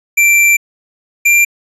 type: tone pair in turn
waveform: square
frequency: 2350 / 2373 Hz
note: D7 / D7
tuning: +1 / +17 cents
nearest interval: unison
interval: 16 cents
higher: second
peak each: -7 dBFS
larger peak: neither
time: 0.17-0.57 / 1.25-1.45 s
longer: first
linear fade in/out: 10 ms
effects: resampled to 32000 Hz